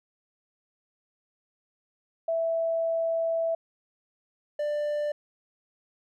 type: tone pair in turn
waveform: sine / triangle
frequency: 659.3 / 592 Hz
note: E5 / D5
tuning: 0 / +14 cents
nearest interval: major second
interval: 186 cents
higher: first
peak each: -24 dBFS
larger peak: neither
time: 2.28-3.55 / 4.59-5.12 s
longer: first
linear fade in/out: 5 ms
effects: none